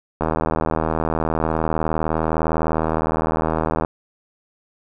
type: click train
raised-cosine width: 1 ms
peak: -6 dBFS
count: 291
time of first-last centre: 0.21-3.849 s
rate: 79.7 Hz
effects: none